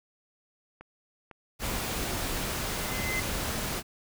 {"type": "click train", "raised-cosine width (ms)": 0.5, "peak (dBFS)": -30, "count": 4, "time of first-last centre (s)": [0.81, 2.318], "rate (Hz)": 1.99}
{"type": "noise", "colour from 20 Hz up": "pink", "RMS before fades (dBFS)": -32, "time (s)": [1.59, 3.83], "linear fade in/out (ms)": 50}
{"type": "tone with exponential growth", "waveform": "triangle", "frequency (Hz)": 2057, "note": "C7", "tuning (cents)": -30, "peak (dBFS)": -26, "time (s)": [2.41, 3.2], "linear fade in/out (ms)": 5, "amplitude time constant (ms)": 170}
{"effects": []}